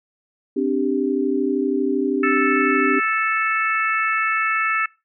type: chord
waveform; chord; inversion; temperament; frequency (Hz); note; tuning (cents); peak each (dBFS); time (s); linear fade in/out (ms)
sine; C suspended second; none; just; 261.6 / 294.3 / 392.4; C4 / D4 / G4; 0 / +4 / +2; -22; 0.56-3; 10
type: harmonic tone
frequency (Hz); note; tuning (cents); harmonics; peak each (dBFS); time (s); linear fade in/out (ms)
439.5; A4; -2; 3 / 4 / 5 / 6; -21 / -23 / -25 / -27; 2.23-4.86; 5
effects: noise-tail reverb RT60 0.3 s tail -25 dB re dry